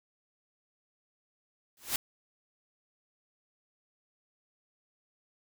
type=noise with exponential growth; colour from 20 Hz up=white; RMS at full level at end=-26 dBFS; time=1.77-1.96 s; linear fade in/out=2 ms; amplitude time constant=40 ms; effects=none